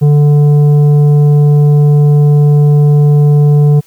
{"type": "tone with tanh clipping", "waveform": "triangle", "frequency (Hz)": 146.83, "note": "D3", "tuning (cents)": 0, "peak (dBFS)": -5, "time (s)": [0.01, 3.81], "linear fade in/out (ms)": 20, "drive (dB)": 12, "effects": ["white hiss -47 dBFS RMS until 3.86 s"]}